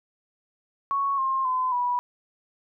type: tone with pitch steps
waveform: sine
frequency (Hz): 1108.7 / 1063.5 / 1020.2 / 978.7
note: C#6 / C6 / C6 / B5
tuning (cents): 0 / +28 / -44 / -16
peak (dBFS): -22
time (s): 0.91-1.99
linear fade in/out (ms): 0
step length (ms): 270
effects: none

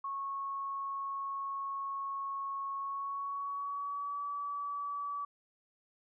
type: tone with pitch glide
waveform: sine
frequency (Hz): 1100 to 1147.4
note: C#6 to D6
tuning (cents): -14 to -41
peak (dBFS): -35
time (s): 0.04-5.25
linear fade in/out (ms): 5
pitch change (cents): +73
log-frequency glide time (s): 2.77-4.24
effects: none

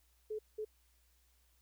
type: tone bursts at uneven times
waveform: sine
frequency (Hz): 430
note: A4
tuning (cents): -40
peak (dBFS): -37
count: 2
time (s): 0.3-0.39 / 0.58-0.65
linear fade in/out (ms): 10
effects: added 60 Hz sine -70 dBFS peak until 1.61 s + white hiss -74 dBFS RMS until 1.61 s

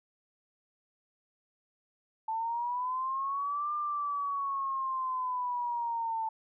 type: linear two-way sweep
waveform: sine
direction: up then down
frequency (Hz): 880 to 1198 to 885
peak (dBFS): -30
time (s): 2.28-6.29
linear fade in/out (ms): 5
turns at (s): 3.74
effects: none

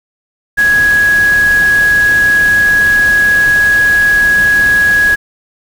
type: tone in noise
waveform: sine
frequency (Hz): 1666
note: G#6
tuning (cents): +5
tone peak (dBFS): -6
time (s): 0.57-5.16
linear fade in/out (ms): 20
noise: pink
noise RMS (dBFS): -23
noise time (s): 0.57-5.16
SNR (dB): +14
effects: none

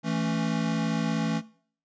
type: chord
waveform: square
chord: A major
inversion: second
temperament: equal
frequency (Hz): 164.81 / 220 / 277.2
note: E3 / A3 / C#4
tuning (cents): 0 / 0 / 0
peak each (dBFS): -30 / -30 / -33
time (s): 0.03-1.42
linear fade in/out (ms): 50
effects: noise-tail reverb RT60 0.5 s tail -19 dB re dry + resampled to 16000 Hz

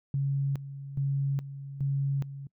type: tone with tremolo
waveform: sine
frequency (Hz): 138.59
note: C#3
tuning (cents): 0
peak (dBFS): -25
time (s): 0.14-2.47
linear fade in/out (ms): 2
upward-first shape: square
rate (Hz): 1.2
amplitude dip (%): 75
effects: noise-tail reverb RT60 0.1 s tail -24 dB re dry

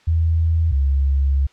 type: tone pair in turn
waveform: sine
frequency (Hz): 81.8 / 68.79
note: E2 / C#2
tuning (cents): -13 / -13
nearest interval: minor third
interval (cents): 300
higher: first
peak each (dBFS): -14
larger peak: neither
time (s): 0.07-0.72 / 0.72-1.47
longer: second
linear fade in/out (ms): 10
effects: white hiss -54 dBFS RMS until 1.52 s + low-pass 4000 Hz 12 dB/octave

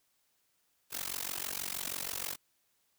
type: noise with amplitude modulation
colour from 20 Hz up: white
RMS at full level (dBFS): -34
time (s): 0.9-2.37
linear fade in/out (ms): 50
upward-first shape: sine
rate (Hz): 46.3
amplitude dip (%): 100
effects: white hiss -75 dBFS RMS until 2.98 s

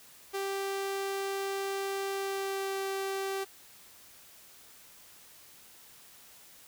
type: tone with pitch glide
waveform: sawtooth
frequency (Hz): 392 to 388.8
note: G4 to G4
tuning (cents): 0 to -14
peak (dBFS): -28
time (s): 0.33-3.45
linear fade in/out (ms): 20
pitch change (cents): -14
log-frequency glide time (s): 2.12-2.79
effects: white hiss -55 dBFS RMS until 6.67 s

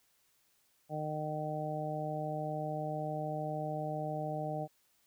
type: harmonic tone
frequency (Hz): 153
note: D#3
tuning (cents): -29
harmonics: 1 / 2 / 3 / 4 / 5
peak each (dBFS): -39 / -44 / -45 / -39 / -40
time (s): 0.89-4.68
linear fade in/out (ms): 50
effects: white hiss -72 dBFS RMS until 5.06 s

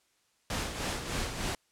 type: noise with tremolo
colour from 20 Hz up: pink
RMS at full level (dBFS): -32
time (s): 0.5-1.55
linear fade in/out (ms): 2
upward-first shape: sine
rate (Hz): 3.3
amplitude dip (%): 55
effects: white hiss -71 dBFS RMS until 1.71 s + low-pass 9000 Hz 12 dB/octave

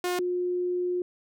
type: tone pair in turn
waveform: sawtooth / sine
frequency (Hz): 358 / 358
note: F4 / F4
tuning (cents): +43 / +43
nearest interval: unison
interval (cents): 0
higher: neither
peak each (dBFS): -22 / -25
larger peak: first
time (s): 0.04-0.19 / 0.19-1.02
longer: second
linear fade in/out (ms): 2
effects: none

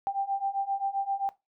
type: beating tone pair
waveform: sine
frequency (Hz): 784 / 791.6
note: G5 / G5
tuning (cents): 0 / +17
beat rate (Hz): 7.6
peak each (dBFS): -31 / -29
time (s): 0.07-1.29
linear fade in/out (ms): 0
effects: noise-tail reverb RT60 0.2 s tail -17 dB re dry

